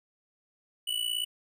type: tone with amplitude modulation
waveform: square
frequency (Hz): 2960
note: F#7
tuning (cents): 0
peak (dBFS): -26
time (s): 0.87-1.25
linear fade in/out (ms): 10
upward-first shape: sine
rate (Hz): 57.8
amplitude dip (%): 80
effects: none